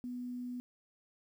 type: tone with quantisation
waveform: sine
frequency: 246.9 Hz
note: B3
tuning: in tune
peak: -38 dBFS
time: 0.04-0.6 s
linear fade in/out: 0 ms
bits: 11
effects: none